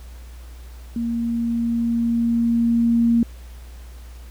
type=tone with level ramp; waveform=sine; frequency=233.1 Hz; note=A#3; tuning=in tune; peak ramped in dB=-21 to -13 dBFS; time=0.96-3.23 s; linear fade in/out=2 ms; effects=added 60 Hz sine -36 dBFS peak until 4.3 s + pink hiss -50 dBFS RMS until 4.3 s